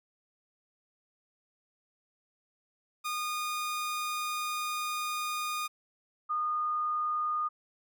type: tone pair in turn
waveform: sawtooth / sine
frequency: 1225 / 1225 Hz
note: D#6 / D#6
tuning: -27 / -27 cents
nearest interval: unison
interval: 0 cents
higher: neither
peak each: -28 dBFS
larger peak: neither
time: 3.04-5.68 / 6.29-7.49 s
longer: first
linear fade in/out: 20 ms
effects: none